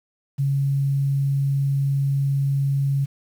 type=tone with quantisation; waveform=sine; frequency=138.59 Hz; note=C#3; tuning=in tune; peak=-18 dBFS; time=0.38-3.06 s; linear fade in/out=20 ms; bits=8; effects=none